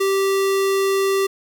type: tone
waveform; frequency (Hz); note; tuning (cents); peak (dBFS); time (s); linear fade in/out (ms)
square; 390; G4; -9; -17; 0-1.27; 10
effects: 8-bit